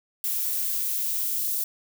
violet noise with high-pass filter sweep, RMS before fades -27 dBFS, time 0.24-1.64 s, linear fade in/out 2 ms, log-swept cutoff 660 to 3400 Hz, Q 0.75, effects none

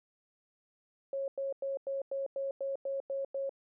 sine tone bursts, 547 Hz, C#5, 23 cents flat, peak -32 dBFS, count 10, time 1.13-3.494 s, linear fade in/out 2 ms, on 150 ms, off 96 ms, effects none

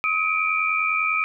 sine tone cluster, 1269 / 2322 / 2412 Hz, D#6 / D7 / D7, +34 / -20 / +46 cents, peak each -24 dBFS, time 0.04-1.24 s, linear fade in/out 0 ms, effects none

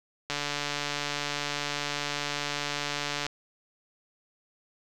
click train, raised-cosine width 0.2 ms, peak -13 dBFS, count 431, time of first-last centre 0.3-3.266 s, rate 145 Hz, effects none

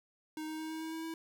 square tone with pitch steps, 311.1 / 313.4 / 315.8 / 318.2 / 320.6 / 323 / 325.4 Hz, D#4 / D#4 / D#4 / D#4 / E4 / E4 / E4, 0 / +13 / +26 / +39 / -48 / -35 / -22 cents, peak -39 dBFS, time 0.37-1.14 s, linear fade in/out 2 ms, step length 110 ms, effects 12-bit

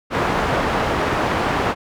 white low-pass noise, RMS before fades -20 dBFS, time 0.1-1.75 s, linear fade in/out 50 ms, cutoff 1200 Hz, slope 12 dB/octave, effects none

